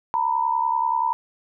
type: tone pair together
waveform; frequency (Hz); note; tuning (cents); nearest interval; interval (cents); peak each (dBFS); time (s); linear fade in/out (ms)
sine; 912.6 / 983; A#5 / B5; -37 / -8; minor second; 129; -22; 0.14-1.13; 0
effects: none